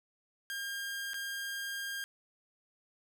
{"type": "tone with dropouts", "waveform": "sawtooth", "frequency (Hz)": 1609, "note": "G6", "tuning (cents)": 45, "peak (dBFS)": -33, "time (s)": [0.5, 2.04], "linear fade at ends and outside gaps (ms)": 0, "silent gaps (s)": [1.134, 1.142], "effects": []}